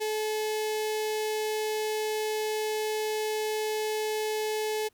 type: tone with notch filter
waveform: sawtooth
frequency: 430.5 Hz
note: A4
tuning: 38 cents flat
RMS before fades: -30 dBFS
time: 0-4.89 s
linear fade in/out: 20 ms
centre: 1300 Hz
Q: 1.7
effects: pink hiss -69 dBFS RMS until 4.93 s